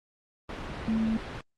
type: tone in noise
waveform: sine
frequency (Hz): 221.9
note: A3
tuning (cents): +15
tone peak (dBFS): -24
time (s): 0.88-1.17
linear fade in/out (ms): 2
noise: pink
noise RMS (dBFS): -36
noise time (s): 0.49-1.41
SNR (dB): +9
effects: low-pass 3000 Hz 12 dB/octave + Opus 24 kbps